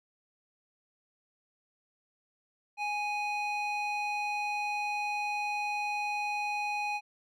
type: tone with band-pass filter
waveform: square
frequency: 830 Hz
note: G#5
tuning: 1 cent flat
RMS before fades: -33 dBFS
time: 2.77-7.01 s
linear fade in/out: 50 ms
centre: 1800 Hz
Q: 7.3
effects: none